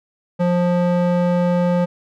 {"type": "tone with band-pass filter", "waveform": "square", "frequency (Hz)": 176.3, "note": "F3", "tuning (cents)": 17, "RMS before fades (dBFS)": -17, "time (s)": [0.39, 1.86], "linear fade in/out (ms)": 20, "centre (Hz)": 430, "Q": 1, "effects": []}